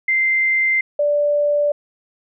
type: tone pair in turn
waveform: sine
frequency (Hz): 2085 / 585.1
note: C7 / D5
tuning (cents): -7 / -7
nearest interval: octave + minor seventh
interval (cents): 2200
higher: first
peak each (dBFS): -14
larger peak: neither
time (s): 0.08-0.81 / 0.99-1.72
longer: neither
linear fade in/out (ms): 5
effects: none